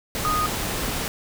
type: tone in noise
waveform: sine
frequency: 1239 Hz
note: D#6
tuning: 8 cents flat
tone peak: -21 dBFS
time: 0.25-0.46 s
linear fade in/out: 0 ms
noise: pink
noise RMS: -27 dBFS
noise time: 0.15-1.08 s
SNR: +3 dB
effects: none